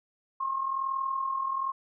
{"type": "tone with amplitude modulation", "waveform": "sine", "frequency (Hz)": 1073, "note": "C6", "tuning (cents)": 43, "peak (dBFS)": -25, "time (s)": [0.4, 1.72], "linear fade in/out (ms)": 10, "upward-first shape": "sine", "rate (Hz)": 41.1, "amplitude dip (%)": 60, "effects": []}